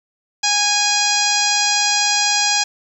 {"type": "harmonic tone", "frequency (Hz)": 824, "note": "G#5", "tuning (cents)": -14, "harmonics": [1, 2, 3, 4, 5, 6, 7, 8, 9], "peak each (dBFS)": [-22, -25, -23, -25, -24, -21, -23, -23, -26], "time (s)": [0.43, 2.64], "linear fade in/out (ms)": 10, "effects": ["8-bit"]}